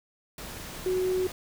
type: tone in noise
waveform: sine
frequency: 370 Hz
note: F#4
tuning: in tune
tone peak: -24 dBFS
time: 0.86-1.27 s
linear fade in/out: 2 ms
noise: pink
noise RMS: -40 dBFS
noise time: 0.38-1.32 s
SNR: +13 dB
effects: none